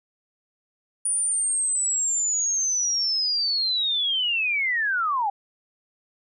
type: linear sweep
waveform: sine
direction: down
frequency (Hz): 9520 to 776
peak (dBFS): -21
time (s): 1.05-5.3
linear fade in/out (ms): 5
effects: none